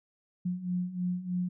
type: beating tone pair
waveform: sine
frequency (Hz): 177.6 / 180.8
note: F3 / F#3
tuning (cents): +29 / -40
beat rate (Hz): 3.2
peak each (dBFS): -35 / -31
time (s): 0.45-1.49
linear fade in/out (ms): 10
effects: none